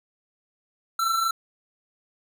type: tone pair together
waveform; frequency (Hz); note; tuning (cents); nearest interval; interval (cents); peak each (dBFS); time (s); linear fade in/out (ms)
square; 1318.5 / 1343.9; E6 / E6; 0 / +33; unison; 33; -31 / -23; 0.99-1.31; 5
effects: none